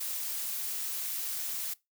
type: noise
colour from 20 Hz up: blue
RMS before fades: -35 dBFS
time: 0-1.74 s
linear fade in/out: 10 ms
effects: noise-tail reverb RT60 0.2 s tail -21 dB re dry